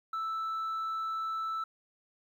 sine tone, 1318.5 Hz, E6, in tune, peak -29 dBFS, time 0.13-1.64 s, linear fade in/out 5 ms, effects tanh soft clip ceiling -31 dBFS + 11-bit

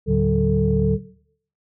sine tone cluster, 74.2 / 111 / 145 / 188.3 / 442.2 Hz, D2 / A2 / D3 / F#3 / A4, +18 / +16 / -22 / +31 / +9 cents, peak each -23 / -26 / -20 / -20 / -20 dBFS, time 0.06-0.99 s, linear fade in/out 50 ms, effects noise-tail reverb RT60 0.6 s tail -17 dB re dry + tanh soft clip ceiling -5 dBFS

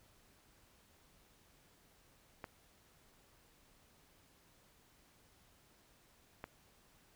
clicks, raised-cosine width 0.5 ms, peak -29 dBFS, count 2, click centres 2.442 / 6.441 s, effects pink hiss -68 dBFS RMS until 7.15 s

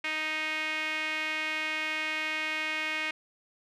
sawtooth tone with band-pass filter, 311.5 Hz, D#4, 2 cents sharp, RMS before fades -32 dBFS, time 0.04-3.11 s, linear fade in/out 5 ms, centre 2300 Hz, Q 3.7, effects none

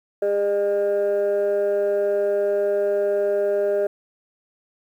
sine tone pair together, 404.8 / 606.5 Hz, G#4 / D#5, -44 / -44 cents, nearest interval perfect fifth, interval 700 cents, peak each -19 dBFS, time 0.22-3.87 s, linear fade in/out 5 ms, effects tanh soft clip ceiling -15 dBFS + 9-bit

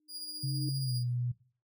sine tone with exponential growth, 304.6 Hz, D#4, 37 cents flat, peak -35 dBFS, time 0-0.69 s, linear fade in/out 2 ms, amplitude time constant 150 ms
sawtooth tone with tremolo, 4858 Hz, D#8, 42 cents flat, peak -35 dBFS, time 0.08-1.04 s, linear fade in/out 50 ms, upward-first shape sine, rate 15 Hz, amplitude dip 45%
sine tone with pitch glide, 134.1 to 122.26 Hz, C3 to B2, +43 to -17 cents, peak -30 dBFS, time 0.43-1.32 s, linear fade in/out 10 ms, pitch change -160 cents, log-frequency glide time 0.81-0.94 s
effects noise-tail reverb RT60 0.4 s tail -17 dB re dry

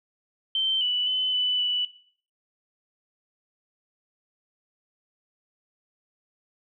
sine tone with pitch steps, 3110 / 2967 / 3027 / 2989 / 2965 Hz, G7 / F#7 / F#7 / F#7 / F#7, -14 / +4 / +39 / +17 / +3 cents, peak -22 dBFS, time 0.55-1.85 s, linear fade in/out 2 ms, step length 260 ms, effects noise-tail reverb RT60 0.5 s tail -17 dB re dry

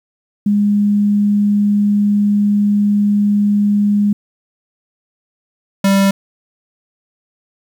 sine / square tone pair in turn, 205.4 / 196.08 Hz, G#3 / G3, -19 / +1 cents, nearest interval minor second, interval 80 cents, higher first, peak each -10 / -10 dBFS, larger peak neither, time 0.46-4.13 / 5.84-6.11 s, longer first, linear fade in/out 5 ms, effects 8-bit

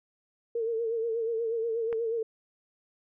sine tone with vibrato, 456.2 Hz, A#4, 37 cents flat, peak -27 dBFS, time 0.55-2.23 s, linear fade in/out 5 ms, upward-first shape sine, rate 8.3 Hz, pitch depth 55 cents each way
click, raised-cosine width 0.5 ms, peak -25 dBFS, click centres 1.928 s
effects none

